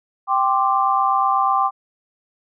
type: chord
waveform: sine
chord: G suspended fourth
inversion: none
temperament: equal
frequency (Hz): 784 / 1046.5 / 1174.7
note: G5 / C6 / D6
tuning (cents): 0 / 0 / 0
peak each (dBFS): -19 / -20 / -19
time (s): 0.27-1.71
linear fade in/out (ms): 50
effects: none